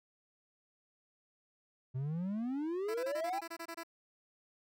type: exponential sweep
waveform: triangle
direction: up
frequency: 125 to 830.6 Hz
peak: -32 dBFS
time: 1.94-3.41 s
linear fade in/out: 20 ms
type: tone bursts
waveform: 10% pulse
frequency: 333.2 Hz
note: E4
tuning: 19 cents sharp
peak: -33 dBFS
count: 11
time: 2.88-3.835 s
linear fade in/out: 10 ms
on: 65 ms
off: 24 ms
effects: none